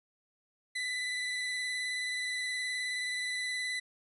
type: tone with vibrato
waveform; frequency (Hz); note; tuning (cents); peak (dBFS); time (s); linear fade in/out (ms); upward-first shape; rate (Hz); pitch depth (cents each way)
30% pulse; 1995; B6; +17; -30; 0.75-3.8; 10; square; 19; 15
effects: resampled to 24000 Hz